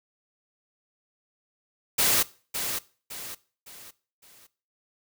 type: noise with echo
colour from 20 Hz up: white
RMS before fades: -22 dBFS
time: 1.98-2.23 s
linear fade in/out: 10 ms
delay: 560 ms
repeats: 4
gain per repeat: -8 dB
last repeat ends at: 4.47 s
effects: noise-tail reverb RT60 0.4 s tail -20 dB re dry